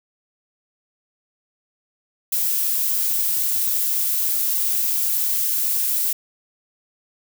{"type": "noise", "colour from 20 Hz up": "violet", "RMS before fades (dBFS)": -21, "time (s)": [2.32, 6.13], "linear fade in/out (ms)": 5, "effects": []}